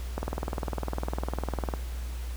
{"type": "click train", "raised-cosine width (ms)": 1, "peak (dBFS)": -16, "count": 32, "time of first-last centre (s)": [0.18, 1.738], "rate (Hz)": 19.9, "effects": ["added 60 Hz sine -32 dBFS peak until 2.36 s", "pink hiss -47 dBFS RMS until 2.36 s"]}